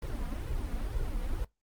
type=noise with flanger; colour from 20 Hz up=brown; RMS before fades=-33 dBFS; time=0.02-1.45 s; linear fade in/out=5 ms; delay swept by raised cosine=2 to 4.2 ms; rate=2.1 Hz; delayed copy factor=+0.85; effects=noise-tail reverb RT60 0.2 s tail -23 dB re dry + Opus 32 kbps